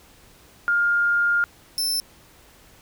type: tone pair in turn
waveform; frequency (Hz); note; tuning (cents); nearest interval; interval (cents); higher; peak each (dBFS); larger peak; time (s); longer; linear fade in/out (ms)
sine / sawtooth; 1410 / 5309; F6 / E8; +16 / +11; octave + major seventh; 2295; second; -17 / -19; first; 0.68-1.44 / 1.78-2; first; 0
effects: pink hiss -52 dBFS RMS until 2.81 s